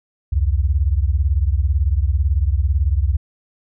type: beating tone pair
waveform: sine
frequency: 65.41 / 83.41 Hz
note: C2 / E2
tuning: 0 / +21 cents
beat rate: 18 Hz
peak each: -16 / -18 dBFS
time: 0.32-3.17 s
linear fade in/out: 10 ms
effects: none